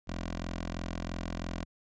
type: tone with notch filter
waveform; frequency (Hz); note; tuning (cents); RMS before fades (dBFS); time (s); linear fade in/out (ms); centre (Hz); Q
10% pulse; 43.01; F1; -26; -37; 0.07-1.65; 20; 120; 1.8
effects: resampled to 16000 Hz